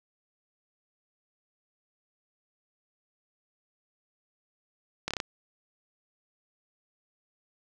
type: slowing click train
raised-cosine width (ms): 0.2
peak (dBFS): -13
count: 5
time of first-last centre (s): 5.08-5.202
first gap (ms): 27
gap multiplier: 1.08
effects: none